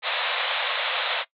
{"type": "band-pass noise", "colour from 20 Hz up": "white", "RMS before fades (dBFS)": -26, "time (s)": [0.02, 1.25], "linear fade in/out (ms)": 50, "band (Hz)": [490, 3900], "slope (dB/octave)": 96, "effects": ["noise-tail reverb RT60 0.1 s tail -19 dB re dry", "MP3 96 kbps"]}